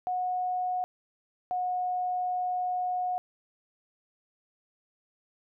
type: tone pair in turn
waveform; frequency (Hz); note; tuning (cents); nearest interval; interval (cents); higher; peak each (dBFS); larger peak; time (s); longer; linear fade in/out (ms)
sine; 730 / 727.3; F#5 / F#5; -24 / -30; unison; 6; first; -27; neither; 0.07-0.84 / 1.51-3.18; second; 0
effects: none